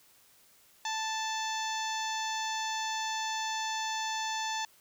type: harmonic tone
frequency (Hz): 880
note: A5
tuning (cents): 0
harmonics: 1 / 2 / 3 / 4 / 5 / 6 / 7 / 8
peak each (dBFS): -34 / -39 / -43 / -40 / -44 / -46 / -42 / -47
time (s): 0.85-4.65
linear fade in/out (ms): 2
effects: white hiss -62 dBFS RMS until 4.8 s